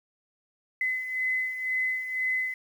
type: beating tone pair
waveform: sine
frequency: 2029 / 2031 Hz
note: B6 / B6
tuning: +46 / +48 cents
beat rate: 2 Hz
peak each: -27 / -34 dBFS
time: 0.81-2.54 s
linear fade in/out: 2 ms
effects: 9-bit